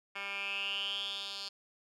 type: tone with band-pass filter sweep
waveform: 10% pulse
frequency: 198.7 Hz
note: G3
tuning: 24 cents sharp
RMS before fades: -38 dBFS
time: 0.15-1.49 s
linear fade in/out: 10 ms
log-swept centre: 2100 to 4300 Hz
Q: 7.9
effects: none